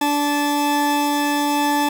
40% pulse tone pair together, 290.7 / 871 Hz, D4 / A5, -18 / -18 cents, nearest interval octave + perfect fifth, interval 1900 cents, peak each -19 dBFS, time 0.01-1.89 s, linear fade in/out 5 ms, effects none

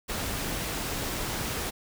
pink noise, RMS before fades -32 dBFS, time 0.08-1.71 s, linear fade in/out 20 ms, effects none

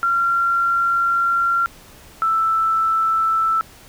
sine tone pair in turn, 1375 / 1323 Hz, F6 / E6, -27 / +6 cents, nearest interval minor second, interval 67 cents, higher first, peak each -15 dBFS, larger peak neither, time 0.03-1.66 / 2.22-3.61 s, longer first, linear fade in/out 0 ms, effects pink hiss -45 dBFS RMS until 3.88 s

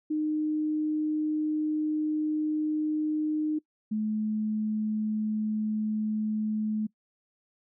sine tone pair in turn, 306.6 / 214.9 Hz, D#4 / A3, -25 / -41 cents, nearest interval tritone, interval 616 cents, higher first, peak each -25 / -26 dBFS, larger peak first, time 0.1-3.59 / 3.91-6.87 s, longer first, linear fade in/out 10 ms, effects noise-tail reverb RT60 0.1 s tail -22 dB re dry

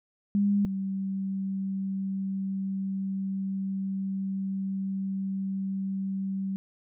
sine tone pair in turn, 201.9 / 193.28 Hz, G#3 / G3, -49 / -24 cents, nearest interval minor second, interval 75 cents, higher first, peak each -21 / -28 dBFS, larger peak first, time 0.35-0.65 / 0.65-6.56 s, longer second, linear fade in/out 0 ms, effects none

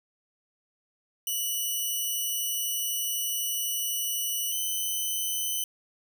5% pulse tone pair in turn, 2952 / 3033 Hz, F#7 / F#7, -5 / +42 cents, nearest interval unison, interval 47 cents, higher second, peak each -19 dBFS, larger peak neither, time 1.27-4.52 / 4.52-5.64 s, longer first, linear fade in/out 2 ms, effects none

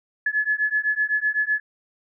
sine beating tone pair, 1707 / 1714.9 Hz, G#6 / A6, +47 / -45 cents, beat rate 7.9 Hz, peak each -23 dBFS, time 0.26-1.6 s, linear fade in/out 5 ms, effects none

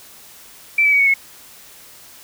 sine tone with pitch steps, 2332 / 2295 / 2258 / 2222 / 2186 Hz, D7 / D7 / C#7 / C#7 / C#7, -13 / -40 / +31 / +4 / -25 cents, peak -11 dBFS, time 0.78-1.14 s, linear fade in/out 5 ms, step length 72 ms, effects white hiss -43 dBFS RMS until 2.23 s

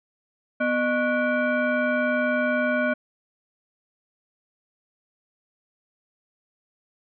sine tone with frequency modulation, 610 Hz, D#5, 34 cents flat, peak -20 dBFS, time 0.6-2.94 s, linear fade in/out 10 ms, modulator 858 Hz, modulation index 1.3, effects none

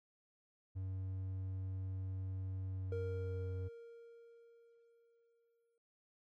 triangle tone with pitch glide, 94.5 to 92.39 Hz, F#2 to F#2, +37 to -2 cents, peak -37 dBFS, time 0.75-3.69 s, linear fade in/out 20 ms, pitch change -39 cents, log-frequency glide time 2.7-3.44 s
triangle tone with exponential decay, 465.8 Hz, A#4, 1 cent flat, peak -37 dBFS, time 2.92-5.78 s, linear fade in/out 2 ms, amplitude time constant 620 ms
effects none

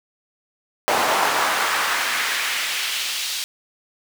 brown noise with high-pass filter sweep, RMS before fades -22 dBFS, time 0.88-3.44 s, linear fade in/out 0 ms, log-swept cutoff 720 to 3900 Hz, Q 1.3, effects none

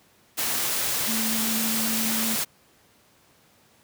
sine tone in noise, 223.1 Hz, A3, 24 cents sharp, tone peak -28 dBFS, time 1.07-2.36 s, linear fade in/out 20 ms, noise white, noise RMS -26 dBFS, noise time 0.37-2.45 s, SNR -5 dB, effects pink hiss -59 dBFS RMS until 3.83 s + high-pass 100 Hz 12 dB/octave

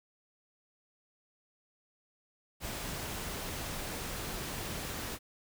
sine tone in noise, 376.9 Hz, F#4, 32 cents sharp, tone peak -49 dBFS, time 4.26-4.49 s, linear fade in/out 50 ms, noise pink, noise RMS -39 dBFS, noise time 2.6-5.19 s, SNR -13 dB, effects none

